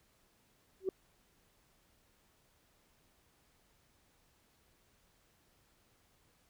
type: tone with exponential growth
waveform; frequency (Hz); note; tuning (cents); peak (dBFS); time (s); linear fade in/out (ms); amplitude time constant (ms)
sine; 379.7; F#4; +45; -26; 0.8-0.89; 2; 18
effects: tanh soft clip ceiling -23 dBFS + pink hiss -71 dBFS RMS until 6.49 s